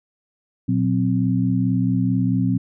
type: tone cluster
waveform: sine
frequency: 119.1 / 183.7 / 261.7 Hz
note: A#2 / F#3 / C4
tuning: +38 / -12 / 0 cents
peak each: -21 dBFS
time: 0.68-2.58 s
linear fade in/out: 10 ms
effects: none